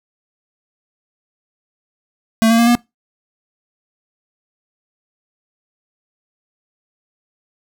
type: tone with pitch steps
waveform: square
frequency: 223.9 / 229 / 234.2 / 239.6 Hz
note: A3 / A#3 / A#3 / A#3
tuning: +30 / -31 / +8 / +48 cents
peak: -10 dBFS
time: 2.42-2.752 s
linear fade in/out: 0 ms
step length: 83 ms
effects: noise-tail reverb RT60 0.2 s tail -23 dB re dry